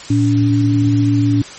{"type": "tone pair together", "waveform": "sine", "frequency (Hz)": [113.42, 286.7], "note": ["A#2", "D4"], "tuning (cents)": [-47, -42], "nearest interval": "octave + major third", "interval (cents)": 1605, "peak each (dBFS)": -13, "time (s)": [0.1, 1.42], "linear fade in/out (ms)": 5, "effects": ["white hiss -33 dBFS RMS until 1.58 s", "MP3 32 kbps"]}